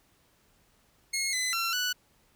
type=tone with pitch steps; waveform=15% pulse; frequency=2162 / 2018 / 1358 / 1481 Hz; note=C#7 / B6 / F6 / F#6; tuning=-44 / +37 / -49 / +1 cents; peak=-21 dBFS; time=1.13-1.93 s; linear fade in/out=10 ms; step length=200 ms; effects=pink hiss -66 dBFS RMS until 2.35 s